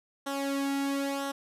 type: tone with flanger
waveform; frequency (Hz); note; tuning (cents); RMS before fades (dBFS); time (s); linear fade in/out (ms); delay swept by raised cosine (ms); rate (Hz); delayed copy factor
sawtooth; 277.2; C#4; 0; -31; 0.26-1.32; 10; 0.42 to 1.72; 1; -0.7
effects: resampled to 32000 Hz + 11-bit